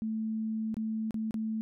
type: tone with dropouts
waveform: sine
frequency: 220 Hz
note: A3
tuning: in tune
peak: -30 dBFS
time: 0.02-1.61 s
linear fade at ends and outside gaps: 0 ms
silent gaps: 0.743-0.768 / 1.108-1.143 / 1.309-1.342 s
effects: none